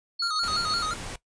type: tone with tremolo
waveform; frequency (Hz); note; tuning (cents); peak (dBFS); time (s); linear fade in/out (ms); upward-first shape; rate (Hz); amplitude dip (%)
sine; 4370; C#8; -26; -26; 0.19-0.86; 10; square; 5.9; 55
type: tone with vibrato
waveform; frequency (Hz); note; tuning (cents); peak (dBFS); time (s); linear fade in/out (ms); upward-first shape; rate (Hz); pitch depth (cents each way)
square; 1318.5; E6; 0; -28; 0.22-0.94; 5; square; 5.8; 85
type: noise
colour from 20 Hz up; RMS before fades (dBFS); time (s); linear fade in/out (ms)
pink; -37; 0.43-1.16; 5
effects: noise-tail reverb RT60 0.1 s tail -17 dB re dry + resampled to 22050 Hz